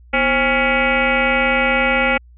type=tone with frequency modulation; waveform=sine; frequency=1393 Hz; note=F6; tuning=5 cents flat; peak=-13 dBFS; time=0.13-2.18 s; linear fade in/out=10 ms; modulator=287 Hz; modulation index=4.1; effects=added 60 Hz sine -42 dBFS peak until 2.37 s